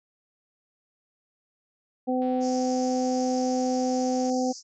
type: harmonic tone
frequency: 254.5 Hz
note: C4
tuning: 48 cents flat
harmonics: 1 / 2 / 3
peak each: -25 / -28 / -30 dBFS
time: 2.07-4.53 s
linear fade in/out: 20 ms
type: click train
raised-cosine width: 0.3 ms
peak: -35 dBFS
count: 348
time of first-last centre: 2.22-4.298 s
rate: 167 Hz
type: band-pass noise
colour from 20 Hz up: white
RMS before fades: -42 dBFS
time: 2.4-4.63 s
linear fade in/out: 50 ms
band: 4700 to 6900 Hz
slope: 96 dB/octave
effects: none